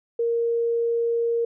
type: tone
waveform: sine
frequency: 466.2 Hz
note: A#4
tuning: in tune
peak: -20 dBFS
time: 0.19-1.45 s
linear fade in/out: 5 ms
effects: none